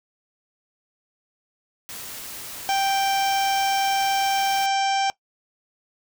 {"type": "noise", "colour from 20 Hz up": "white", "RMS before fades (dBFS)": -36, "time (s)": [1.89, 4.66], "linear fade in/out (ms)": 0}
{"type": "harmonic tone", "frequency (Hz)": 784, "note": "G5", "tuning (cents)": 0, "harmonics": [1, 2, 3, 4, 5, 6, 7, 8, 9, 10], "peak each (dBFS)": [-20, -32, -32, -31, -41, -41, -34, -38, -46, -44], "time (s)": [2.69, 5.1], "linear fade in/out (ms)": 0}
{"effects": ["noise-tail reverb RT60 0.1 s tail -20 dB re dry"]}